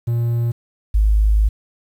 triangle / sine tone pair in turn, 117.8 / 52.57 Hz, A#2 / G#1, +19 / +22 cents, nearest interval octave + major second, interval 1397 cents, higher first, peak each -14 / -11 dBFS, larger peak second, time 0.07-0.52 / 0.94-1.49 s, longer second, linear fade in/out 10 ms, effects 8-bit

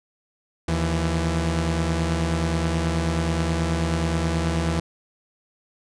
sawtooth tone pair together, 78.72 / 166.8 Hz, D#2 / E3, +21 / +21 cents, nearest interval octave + minor second, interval 1300 cents, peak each -20 dBFS, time 0.68-4.8 s, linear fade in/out 5 ms, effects resampled to 22050 Hz

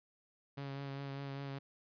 sawtooth tone with vibrato, 138.59 Hz, C#3, in tune, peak -37 dBFS, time 0.57-1.59 s, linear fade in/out 10 ms, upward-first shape triangle, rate 5 Hz, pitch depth 25 cents each way, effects resampled to 11025 Hz

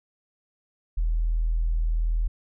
sine tone, 40.63 Hz, E1, 24 cents flat, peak -20 dBFS, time 0.97-2.28 s, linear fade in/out 10 ms, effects tanh soft clip ceiling -16 dBFS

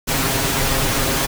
pink noise with comb filter, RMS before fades -19 dBFS, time 0.07-1.27 s, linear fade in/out 20 ms, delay 7.4 ms, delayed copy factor +0.7, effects none

